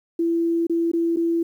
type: tone with dropouts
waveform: sine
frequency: 335.1 Hz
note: E4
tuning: 29 cents sharp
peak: -18 dBFS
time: 0.19-1.43 s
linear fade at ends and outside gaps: 5 ms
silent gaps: 0.669-0.696 / 0.917-0.934 / 1.162-1.169 s
effects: 9-bit